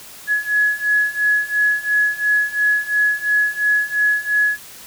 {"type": "beating tone pair", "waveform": "sine", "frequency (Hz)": [1688, 1690.9], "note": ["G#6", "G#6"], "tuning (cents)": [28, 31], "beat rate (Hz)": 2.9, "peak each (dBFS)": [-19, -17], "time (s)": [0.27, 4.59], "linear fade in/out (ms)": 50, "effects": ["white hiss -39 dBFS RMS until 4.86 s"]}